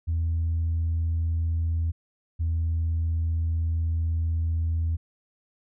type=tone pair in turn; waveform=sine; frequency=82.41 / 82.08 Hz; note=E2 / E2; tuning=0 / -7 cents; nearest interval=unison; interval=7 cents; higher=first; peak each=-21 dBFS; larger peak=neither; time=0.07-1.92 / 2.39-4.97 s; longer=second; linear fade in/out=20 ms; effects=tanh soft clip ceiling -20 dBFS